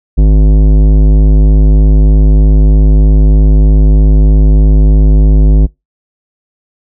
sine tone with tanh clipping, 51.6 Hz, G#1, 10 cents flat, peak -4 dBFS, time 0.17-5.67 s, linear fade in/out 20 ms, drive 15 dB, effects noise-tail reverb RT60 0.2 s tail -24 dB re dry

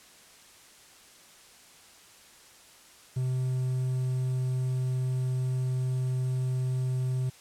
triangle tone with quantisation, 128.4 Hz, C3, 32 cents flat, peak -24 dBFS, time 3.16-7.3 s, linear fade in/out 10 ms, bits 9, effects white hiss -54 dBFS RMS until 7.4 s + low-pass 10000 Hz 12 dB/octave

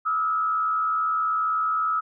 sine tone with frequency modulation, 1291 Hz, E6, 37 cents flat, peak -21 dBFS, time 0.05-2.01 s, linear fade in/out 20 ms, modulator 81.2 Hz, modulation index 0.63, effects none

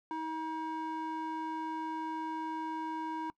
square tone with band-pass filter, 318.1 Hz, D#4, 38 cents sharp, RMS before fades -37 dBFS, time 0.11-3.3 s, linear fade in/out 0 ms, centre 770 Hz, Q 4.8, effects noise-tail reverb RT60 0.1 s tail -22 dB re dry

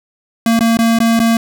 square tone with dropouts, 228.7 Hz, A#3, 33 cents flat, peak -10 dBFS, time 0.46-1.37 s, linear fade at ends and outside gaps 2 ms, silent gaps 0.592-0.607 / 0.771-0.789 / 0.988-1.002 / 1.193-1.2 s, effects none

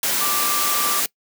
sine tone in noise, 1174.7 Hz, D6, in tune, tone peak -24 dBFS, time 0.21-1 s, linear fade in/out 2 ms, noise white, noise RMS -21 dBFS, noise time 0.03-1.06 s, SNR -6 dB, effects noise-tail reverb RT60 0.1 s tail -23 dB re dry + high-pass 200 Hz 12 dB/octave

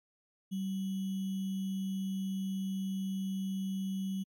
sine tone with sample-and-hold, 191.7 Hz, G3, 38 cents flat, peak -32 dBFS, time 0.51-4.24 s, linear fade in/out 20 ms, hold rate 3150 Hz, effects MP3 64 kbps

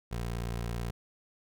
20% pulse tone, 58.27 Hz, A#1, in tune, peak -28 dBFS, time 0.11-0.91 s, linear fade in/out 10 ms, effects none

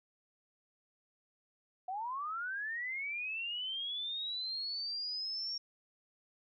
sine linear sweep, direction up, 715 to 5560 Hz, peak -36 dBFS, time 1.88-5.58 s, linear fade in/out 5 ms, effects none

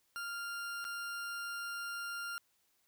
40% pulse tone with dropouts, 1396.9 Hz, F6, in tune, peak -38 dBFS, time 0.16-2.38 s, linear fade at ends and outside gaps 0 ms, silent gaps 0.843-0.85 s, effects white hiss -75 dBFS RMS until 2.87 s

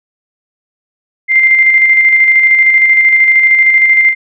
sine tone with tremolo, 2093 Hz, C7, in tune, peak -3 dBFS, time 1.28-4.15 s, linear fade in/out 50 ms, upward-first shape square, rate 13 Hz, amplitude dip 35%, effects none

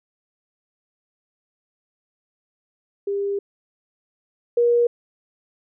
sine tone pair in turn, 400.4 / 476.2 Hz, G4 / A#4, +37 / +37 cents, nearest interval minor third, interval 300 cents, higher second, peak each -21 / -14 dBFS, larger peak second, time 3.07-3.39 / 4.57-4.87 s, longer first, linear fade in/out 5 ms, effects none

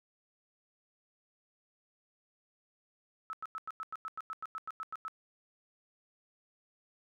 sine tone bursts, 1301 Hz, E6, 23 cents flat, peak -37 dBFS, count 15, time 3.3-5.081 s, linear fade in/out 0 ms, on 31 ms, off 94 ms, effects none

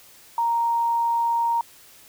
sine tone, 932 Hz, A#5, 1 cent flat, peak -19 dBFS, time 0.38-1.61 s, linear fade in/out 2 ms, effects white hiss -50 dBFS RMS until 2.08 s

